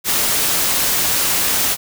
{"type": "noise", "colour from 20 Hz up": "white", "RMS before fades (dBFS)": -17, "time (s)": [0.04, 1.77], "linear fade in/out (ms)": 50, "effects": []}